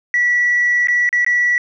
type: tone with dropouts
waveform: sine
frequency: 1947 Hz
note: B6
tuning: 25 cents flat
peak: -11 dBFS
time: 0.14-1.58 s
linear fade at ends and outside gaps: 1 ms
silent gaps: 0.872-0.884 / 1.091-1.128 / 1.247-1.264 s
effects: tanh soft clip ceiling -8 dBFS